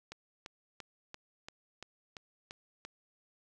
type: click train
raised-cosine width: 0.2 ms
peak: -27 dBFS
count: 9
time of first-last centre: 0.12-2.85 s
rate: 2.93 Hz
effects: none